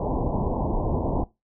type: low-pass noise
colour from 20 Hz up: pink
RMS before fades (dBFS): -25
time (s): 0-1.24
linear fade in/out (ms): 2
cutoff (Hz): 1000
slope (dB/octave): 96
effects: noise-tail reverb RT60 0.2 s tail -18 dB re dry